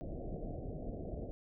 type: low-pass noise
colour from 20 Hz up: pink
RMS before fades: -42 dBFS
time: 0.01-1.31 s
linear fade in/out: 0 ms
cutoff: 710 Hz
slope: 96 dB/octave
effects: none

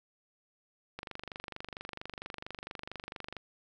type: click train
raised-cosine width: 0.3 ms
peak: -24 dBFS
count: 59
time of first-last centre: 0.99-3.367 s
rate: 24.4 Hz
effects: none

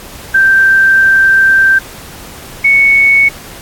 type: tone pair in turn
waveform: sine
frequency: 1568 / 2217 Hz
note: G6 / C#7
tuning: 0 / 0 cents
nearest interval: tritone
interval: 600 cents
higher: second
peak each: -4 dBFS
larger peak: neither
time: 0.34-1.79 / 2.64-3.29 s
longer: first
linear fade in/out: 10 ms
effects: pink hiss -31 dBFS RMS until 3.61 s + AAC 64 kbps

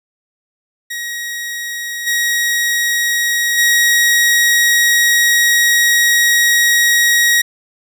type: tone with level steps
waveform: sawtooth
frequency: 1895 Hz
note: A#6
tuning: 28 cents sharp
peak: -18 / -10 / -6 dBFS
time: 0.9-7.42 s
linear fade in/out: 10 ms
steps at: 2.06 / 3.57 s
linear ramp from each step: 20 ms
effects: none

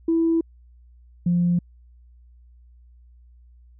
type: tone pair in turn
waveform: sine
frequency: 329.6 / 174.6 Hz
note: E4 / F3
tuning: 0 / 0 cents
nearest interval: major seventh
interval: 1100 cents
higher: first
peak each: -16 dBFS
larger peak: neither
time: 0.08-0.41 / 1.26-1.59 s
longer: neither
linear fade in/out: 5 ms
effects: tanh soft clip ceiling -12 dBFS + added 60 Hz sine -48 dBFS peak until 3.79 s

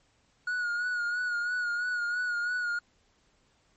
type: tone with vibrato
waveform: triangle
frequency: 1448 Hz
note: F#6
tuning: 38 cents flat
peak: -26 dBFS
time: 0.47-2.79 s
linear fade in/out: 5 ms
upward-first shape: sine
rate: 3 Hz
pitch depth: 40 cents each way
effects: pink hiss -68 dBFS RMS until 3.76 s + MP3 32 kbps

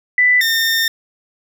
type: tone pair in turn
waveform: sine / 20% pulse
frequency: 1988 / 1817.6 Hz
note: B6 / A#6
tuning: +11 / -44 cents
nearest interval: major second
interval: 155 cents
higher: first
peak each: -9 dBFS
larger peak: neither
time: 0.18-0.41 / 0.41-0.88 s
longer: second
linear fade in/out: 2 ms
effects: none

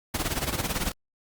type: noise with tremolo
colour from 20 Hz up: pink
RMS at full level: -26 dBFS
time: 0.14-0.92 s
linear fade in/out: 5 ms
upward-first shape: sine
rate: 18 Hz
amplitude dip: 75%
effects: Opus 48 kbps

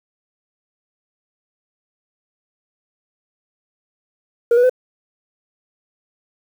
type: tone with pitch steps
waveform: sine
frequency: 471.4 / 488.9 / 507 Hz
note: A#4 / B4 / B4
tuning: +19 / -18 / +45 cents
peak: -7 dBFS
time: 4.51-4.696 s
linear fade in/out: 5 ms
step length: 62 ms
effects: tanh soft clip ceiling -9 dBFS + 7-bit

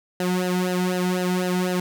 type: tone with flanger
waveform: sawtooth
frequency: 181.6 Hz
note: F#3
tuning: 32 cents flat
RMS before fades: -23 dBFS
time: 0.2-1.8 s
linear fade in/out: 2 ms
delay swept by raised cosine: 0.86 to 1.8 ms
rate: 4 Hz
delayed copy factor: -0.95
effects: none

